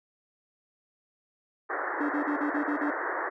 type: band-pass noise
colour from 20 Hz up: white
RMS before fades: -32 dBFS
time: 1.69-3.3 s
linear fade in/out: 20 ms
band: 310 to 1900 Hz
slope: 96 dB/octave
type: tone bursts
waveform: triangle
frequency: 293.7 Hz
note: D4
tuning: in tune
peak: -25 dBFS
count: 7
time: 2-2.907 s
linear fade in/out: 10 ms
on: 97 ms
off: 38 ms
effects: none